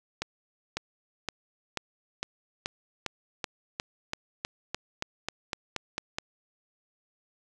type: accelerating click train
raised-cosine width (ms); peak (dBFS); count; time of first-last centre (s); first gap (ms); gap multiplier
0.2; -13; 18; 0.22-6.185; 550; 0.94
effects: none